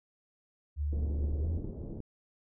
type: tone with pitch glide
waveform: sine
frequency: 73.42 to 82.41 Hz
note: D2 to E2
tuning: 0 to 0 cents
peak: -29 dBFS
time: 0.76-1.61 s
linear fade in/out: 50 ms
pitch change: +200 cents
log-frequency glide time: 1.4-1.49 s
type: low-pass noise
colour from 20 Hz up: pink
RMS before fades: -40 dBFS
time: 0.92-2 s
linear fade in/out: 10 ms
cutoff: 450 Hz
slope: 24 dB/octave
type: clicks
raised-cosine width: 3 ms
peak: -27 dBFS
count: 3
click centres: 1.243 / 1.645 / 2.003 s
effects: none